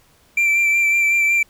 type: tone with vibrato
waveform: triangle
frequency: 2349 Hz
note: D7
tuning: in tune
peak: -12 dBFS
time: 0.37-1.43 s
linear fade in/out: 5 ms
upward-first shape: sine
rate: 5.4 Hz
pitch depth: 21 cents each way
effects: pink hiss -55 dBFS RMS until 1.49 s